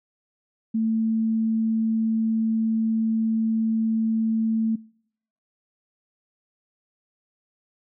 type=tone; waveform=sine; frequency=222.9 Hz; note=A3; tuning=23 cents sharp; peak=-20 dBFS; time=0.74-4.76 s; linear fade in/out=10 ms; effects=noise-tail reverb RT60 0.7 s tail -25 dB re dry